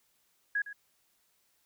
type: tone with echo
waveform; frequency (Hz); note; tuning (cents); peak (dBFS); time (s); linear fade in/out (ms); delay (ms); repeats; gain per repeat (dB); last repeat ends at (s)
sine; 1661.2; G#6; 0; -27; 0.55-0.62; 5; 110; 1; -13; 0.73
effects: white hiss -72 dBFS RMS until 1.65 s